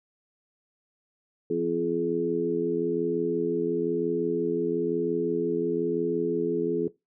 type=harmonic tone with a mistuned harmonic; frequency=85.7 Hz; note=F2; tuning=32 cents flat; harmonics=2 / 3 / 4 / 5; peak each=-35 / -32 / -29 / -26 dBFS; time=1.5-6.88 s; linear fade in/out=5 ms; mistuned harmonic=5; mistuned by=-19 cents; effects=noise-tail reverb RT60 0.2 s tail -18 dB re dry